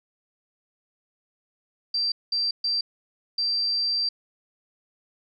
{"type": "tone bursts at uneven times", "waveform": "sine", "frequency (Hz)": 4699, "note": "D8", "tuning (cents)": 0, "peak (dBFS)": -22, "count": 4, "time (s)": [[1.94, 2.12], [2.32, 2.51], [2.64, 2.81], [3.38, 4.09]], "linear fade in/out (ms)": 5, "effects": []}